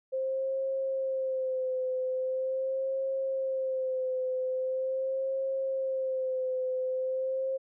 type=tone with vibrato; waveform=sine; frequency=524 Hz; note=C5; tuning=2 cents sharp; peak=-28 dBFS; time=0.12-7.58 s; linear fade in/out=20 ms; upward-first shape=sine; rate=0.42 Hz; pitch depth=36 cents each way; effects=none